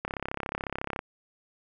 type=click train; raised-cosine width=0.5 ms; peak=-16 dBFS; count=33; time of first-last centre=0.05-0.991 s; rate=34 Hz; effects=none